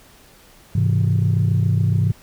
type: chord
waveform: sine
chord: Ab augmented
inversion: none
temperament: equal with one note detuned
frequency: 103.47 / 130.81 / 164.81 Hz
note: Ab2 / C3 / E3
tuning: -6 / 0 / 0 cents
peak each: -16 / -19 / -20 dBFS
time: 0.75-2.12 s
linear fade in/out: 5 ms
effects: tanh soft clip ceiling -9 dBFS + pink hiss -49 dBFS RMS until 2.22 s